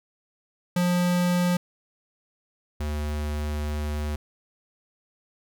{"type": "tone pair in turn", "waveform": "square", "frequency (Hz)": [177.4, 74.72], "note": ["F3", "D2"], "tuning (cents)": [27, 30], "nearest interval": "octave + minor third", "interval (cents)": 1497, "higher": "first", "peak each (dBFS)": [-21, -27], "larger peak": "first", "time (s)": [[0.76, 1.57], [2.8, 4.16]], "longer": "second", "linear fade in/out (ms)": 5, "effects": []}